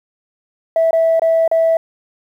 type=tone with dropouts; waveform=sine; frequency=655 Hz; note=E5; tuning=11 cents flat; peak=-9 dBFS; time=0.76-1.77 s; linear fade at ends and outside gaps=2 ms; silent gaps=0.909-0.93 / 1.196-1.219 / 1.478-1.514 s; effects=tanh soft clip ceiling -7 dBFS + 8-bit